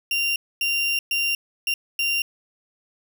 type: tone bursts at uneven times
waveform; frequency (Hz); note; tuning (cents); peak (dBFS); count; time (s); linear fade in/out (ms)
35% pulse; 2775; F7; -12; -19; 5; 0.11-0.36 / 0.61-0.99 / 1.11-1.35 / 1.67-1.74 / 1.99-2.22; 2
effects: none